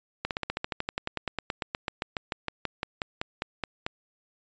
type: slowing click train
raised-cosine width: 0.3 ms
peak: -13 dBFS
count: 30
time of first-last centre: 0.25-3.865 s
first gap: 58 ms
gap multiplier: 1.05
effects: resampled to 16000 Hz